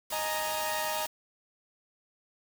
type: noise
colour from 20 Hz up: white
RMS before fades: -39 dBFS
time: 0.1-1.07 s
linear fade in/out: 5 ms
type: chord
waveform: sawtooth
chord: D# suspended fourth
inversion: none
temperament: equal with one note detuned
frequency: 622.3 / 833 / 932.3 Hz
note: D#5 / G#5 / A#5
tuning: 0 / +5 / 0 cents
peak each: -31 / -34 / -30 dBFS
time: 0.12-1.06 s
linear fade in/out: 5 ms
effects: none